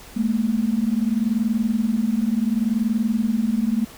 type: tone pair together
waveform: sine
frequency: 212.4 / 233.1 Hz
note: G#3 / A#3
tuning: +39 / 0 cents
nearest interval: major second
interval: 161 cents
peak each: -21 dBFS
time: 0.16-3.85 s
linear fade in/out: 10 ms
effects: pink hiss -43 dBFS RMS until 3.97 s